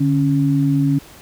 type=tone pair together; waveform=sine; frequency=146.4 / 276.4 Hz; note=D3 / C#4; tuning=-5 / -5 cents; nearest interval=major seventh; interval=1100 cents; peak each=-16 dBFS; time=0-0.99 s; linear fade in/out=10 ms; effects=pink hiss -43 dBFS RMS until 1.21 s